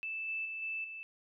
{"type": "tone with level steps", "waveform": "sine", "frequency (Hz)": 2637, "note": "E7", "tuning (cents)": 0, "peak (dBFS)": [-36, -34, -38, -35, -42], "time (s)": [0.03, 1.03], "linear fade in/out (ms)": 0, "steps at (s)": [0.28, 0.45, 0.62, 0.84], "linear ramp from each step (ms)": 5, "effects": []}